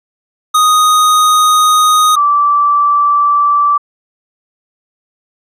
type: tone pair in turn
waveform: square / sine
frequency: 1244.5 / 1163.4 Hz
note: D#6 / D6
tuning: 0 / -17 cents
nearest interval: minor second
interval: 117 cents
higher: first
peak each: -7 dBFS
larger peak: neither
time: 0.54-2.16 / 2.16-3.78 s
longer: neither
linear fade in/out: 10 ms
effects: resampled to 32000 Hz

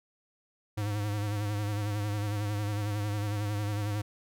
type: tone with vibrato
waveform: square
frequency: 103.83 Hz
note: G#2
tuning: in tune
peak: -30 dBFS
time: 0.77-4.02 s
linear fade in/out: 10 ms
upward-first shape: sine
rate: 11 Hz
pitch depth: 47 cents each way
effects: none

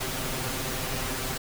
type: noise with comb filter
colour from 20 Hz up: pink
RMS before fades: -31 dBFS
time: 0-1.38 s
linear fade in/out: 10 ms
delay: 7.7 ms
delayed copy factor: +1
effects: none

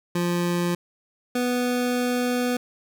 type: tone pair in turn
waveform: 25% pulse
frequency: 174.5 / 246.8 Hz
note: F3 / B3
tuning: -1 / -1 cents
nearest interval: tritone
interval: 600 cents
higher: second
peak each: -18 dBFS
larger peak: neither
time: 0.15-0.75 / 1.35-2.57 s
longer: second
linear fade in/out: 5 ms
effects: none

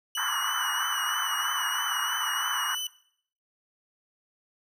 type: tone with vibrato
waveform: sawtooth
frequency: 2947 Hz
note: F#7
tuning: 8 cents flat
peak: -27 dBFS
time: 0.15-2.87 s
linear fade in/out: 2 ms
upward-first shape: triangle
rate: 3.1 Hz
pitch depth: 44 cents each way
type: band-pass noise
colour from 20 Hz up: white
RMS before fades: -31 dBFS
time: 0.17-2.75 s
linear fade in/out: 5 ms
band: 950 to 1700 Hz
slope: 48 dB/octave
effects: noise-tail reverb RT60 0.6 s tail -19 dB re dry

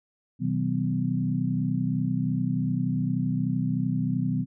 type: tone cluster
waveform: sine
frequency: 126.2 / 159.3 / 189.5 / 252.2 Hz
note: B2 / D#3 / F#3 / B3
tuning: +38 / +41 / +42 / +36 cents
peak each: -29 dBFS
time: 0.39-4.46 s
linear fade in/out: 50 ms
effects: none

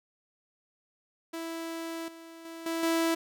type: tone with level steps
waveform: sawtooth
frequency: 329.6 Hz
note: E4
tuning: in tune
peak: -31 / -42 / -37 / -26 / -21 dBFS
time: 1.33-3.15 s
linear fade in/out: 10 ms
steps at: 2.08 / 2.45 / 2.66 / 2.83 s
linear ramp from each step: 2 ms
effects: none

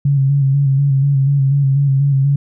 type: tone with vibrato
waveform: sine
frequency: 138.3 Hz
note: C#3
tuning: 4 cents flat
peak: -10 dBFS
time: 0.05-2.36 s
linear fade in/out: 5 ms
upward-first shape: square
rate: 4.1 Hz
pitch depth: 36 cents each way
effects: none

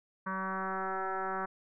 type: tone with frequency modulation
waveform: sine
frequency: 189.7 Hz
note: F#3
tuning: 43 cents sharp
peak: -32 dBFS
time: 0.26-1.46 s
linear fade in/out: 10 ms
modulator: 190 Hz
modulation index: 7.6
effects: none

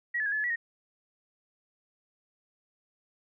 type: tone with pitch steps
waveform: sine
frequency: 1914 / 1728 / 1640 / 1723 / 1713 / 1938 / 1860 Hz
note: A#6 / A6 / G#6 / A6 / A6 / B6 / A#6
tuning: +45 / -32 / -22 / -37 / -47 / -33 / -4 cents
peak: -27 dBFS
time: 0.14-0.56 s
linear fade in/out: 10 ms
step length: 60 ms
effects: none

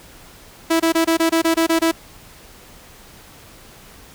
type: tone bursts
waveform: sawtooth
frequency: 328.2 Hz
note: E4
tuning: 8 cents flat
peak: -10 dBFS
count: 10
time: 0.7-1.916 s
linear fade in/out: 10 ms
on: 100 ms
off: 24 ms
effects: pink hiss -44 dBFS RMS until 4.14 s

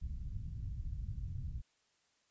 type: low-pass noise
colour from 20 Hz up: white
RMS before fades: -41 dBFS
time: 0.01-1.62 s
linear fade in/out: 20 ms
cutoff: 110 Hz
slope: 24 dB/octave
effects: white hiss -75 dBFS RMS until 2.3 s + resampled to 16000 Hz

